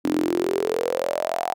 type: tone with high-pass filter sweep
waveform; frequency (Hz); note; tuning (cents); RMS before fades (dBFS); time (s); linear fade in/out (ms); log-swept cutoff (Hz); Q
sawtooth; 43.48; F1; -7; -24; 0.04-1.54; 10; 280 to 760; 9.3
effects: none